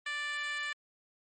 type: tone with high-pass filter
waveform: 10% pulse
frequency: 587 Hz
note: D5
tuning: 1 cent flat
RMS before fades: -36 dBFS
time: 0.06-0.73 s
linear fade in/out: 5 ms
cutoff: 1600 Hz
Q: 2.9
effects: MP3 32 kbps